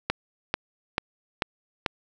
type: click train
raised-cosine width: 0.3 ms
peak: -7 dBFS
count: 5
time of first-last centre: 0.1-1.862 s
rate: 2.27 Hz
effects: none